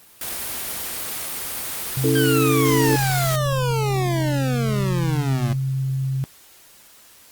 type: noise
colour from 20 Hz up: white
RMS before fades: -28 dBFS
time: 0.21-3.36 s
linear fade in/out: 2 ms
type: tone with pitch glide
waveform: sine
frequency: 131.8 to 133.41 Hz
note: C3 to C3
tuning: +13 to +34 cents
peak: -20 dBFS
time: 1.97-6.24 s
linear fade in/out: 0 ms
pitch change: +21 cents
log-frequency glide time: 2.18-4.14 s
type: chord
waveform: sine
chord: A major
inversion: first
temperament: just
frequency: 275 / 330 / 440 Hz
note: C#4 / E4 / A4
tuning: -14 / +2 / 0 cents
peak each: -21 / -22 / -20 dBFS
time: 2.04-2.96 s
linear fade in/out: 2 ms
type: exponential sweep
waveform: 25% pulse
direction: down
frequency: 1602 to 112.9 Hz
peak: -19 dBFS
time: 2.15-5.53 s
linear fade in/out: 5 ms
effects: white hiss -49 dBFS RMS until 7.31 s + Opus 32 kbps